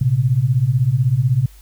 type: beating tone pair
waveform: sine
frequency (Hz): 116.54 / 132.54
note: A#2 / C3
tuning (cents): 0 / +23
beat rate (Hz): 16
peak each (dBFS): -17 / -15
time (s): 0.01-1.46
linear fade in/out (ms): 5
effects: added 50 Hz sine -41 dBFS peak until 1.61 s + white hiss -51 dBFS RMS until 1.61 s